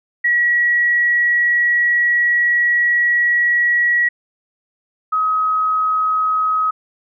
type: tone pair in turn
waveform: sine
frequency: 1921 / 1268.9 Hz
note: B6 / D#6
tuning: -48 / +34 cents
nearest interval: perfect fifth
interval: 718 cents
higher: first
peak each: -12 / -14 dBFS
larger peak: first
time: 0.24-4.09 / 5.12-6.71 s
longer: first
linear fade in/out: 10 ms
effects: none